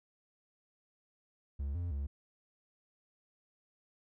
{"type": "tone with pitch steps", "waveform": "triangle", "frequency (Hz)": [70, 87.2, 70.2], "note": ["C#2", "F2", "C#2"], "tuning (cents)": [18, -2, 22], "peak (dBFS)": -32, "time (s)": [1.59, 2.07], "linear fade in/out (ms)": 10, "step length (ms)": 160, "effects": []}